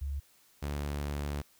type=tone pair in turn; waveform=sine / sawtooth; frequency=70.2 / 72.34 Hz; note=C#2 / D2; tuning=+22 / -26 cents; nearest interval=minor second; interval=52 cents; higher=second; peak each=-32 / -29 dBFS; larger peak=second; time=0.01-0.2 / 0.62-1.42 s; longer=second; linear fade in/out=10 ms; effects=white hiss -64 dBFS RMS until 1.59 s